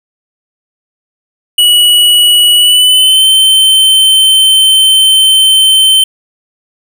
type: tone with pitch glide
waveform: square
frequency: 2931 to 3091 Hz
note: F#7 to G7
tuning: -17 to -25 cents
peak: -4 dBFS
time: 1.58-6.04 s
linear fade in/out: 5 ms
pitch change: +92 cents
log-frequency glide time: 2.56-3.25 s
effects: none